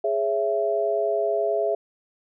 sine chord, C# minor, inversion second, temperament just, 415.8 / 554.4 / 665.2 Hz, G#4 / C#5 / E5, +2 / 0 / +16 cents, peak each -25 / -29 / -23 dBFS, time 0.04-1.75 s, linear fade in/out 5 ms, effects none

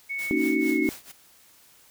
sine tone with pitch glide, 2214 to 2180 Hz, C#7 to C#7, -3 to -29 cents, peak -28 dBFS, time 0.09-0.9 s, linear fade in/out 20 ms, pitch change -26 cents, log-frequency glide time 0.56-0.77 s
white noise with tremolo, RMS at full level -39 dBFS, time 0.18-1.12 s, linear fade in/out 10 ms, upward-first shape triangle, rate 4.4 Hz, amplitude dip 100%
sine chord, D# minor seventh, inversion second, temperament just, 233.3 / 280 / 311.1 / 373.4 Hz, A#3 / C#4 / D#4 / F#4, +2 / +18 / 0 / +16 cents, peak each -30 / -26 / -25 / -28 dBFS, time 0.31-0.89 s, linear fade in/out 0 ms
effects white hiss -56 dBFS RMS until 1.9 s

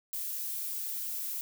violet noise, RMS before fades -36 dBFS, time 0.13-1.41 s, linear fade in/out 0 ms, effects none

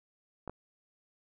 clicks, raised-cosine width 1 ms, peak -26 dBFS, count 2, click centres 0.477 / 0.496 s, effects none

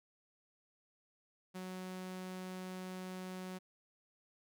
sawtooth tone, 185 Hz, F#3, in tune, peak -39 dBFS, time 1.54-3.59 s, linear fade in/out 20 ms, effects none

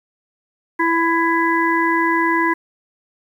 harmonic tone, 332.6 Hz, E4, 16 cents sharp, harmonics 1 / 3 / 5 / 6, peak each -19 / -18 / -22 / -22 dBFS, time 0.79-2.54 s, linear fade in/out 10 ms, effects 8-bit

